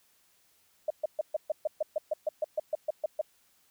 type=tone bursts; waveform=sine; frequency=616 Hz; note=D#5; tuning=17 cents flat; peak=-25 dBFS; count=16; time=0.88-3.214 s; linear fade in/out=5 ms; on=24 ms; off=130 ms; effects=white hiss -67 dBFS RMS until 3.7 s